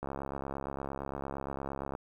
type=click train; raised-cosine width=1 ms; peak=-23 dBFS; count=133; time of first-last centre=0.03-1.951 s; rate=68.7 Hz; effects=10-bit